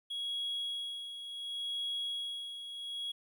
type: tone with tremolo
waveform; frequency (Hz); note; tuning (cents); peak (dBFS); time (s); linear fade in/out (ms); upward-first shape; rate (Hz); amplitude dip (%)
triangle; 3322; G#7; 0; -31; 0.1-3.12; 10; sine; 0.69; 65
effects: tanh soft clip ceiling -29 dBFS + 12-bit